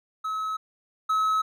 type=tone pair in turn; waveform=triangle; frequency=1287 / 1287 Hz; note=E6 / E6; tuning=-42 / -42 cents; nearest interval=unison; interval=0 cents; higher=neither; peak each=-25 / -19 dBFS; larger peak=second; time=0.24-0.57 / 1.09-1.42 s; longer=neither; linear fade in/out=10 ms; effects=none